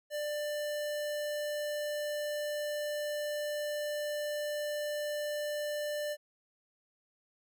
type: tone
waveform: square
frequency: 593 Hz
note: D5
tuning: 17 cents sharp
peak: -34 dBFS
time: 0.1-6.17 s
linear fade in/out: 50 ms
effects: none